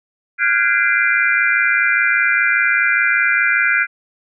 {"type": "tone cluster", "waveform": "sine", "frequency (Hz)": [1406, 1511, 1638, 2056, 2378], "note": ["F6", "F#6", "G#6", "C7", "D7"], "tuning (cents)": [11, 36, -24, -31, 21], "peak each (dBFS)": -19, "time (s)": [0.38, 3.87], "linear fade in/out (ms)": 50, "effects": []}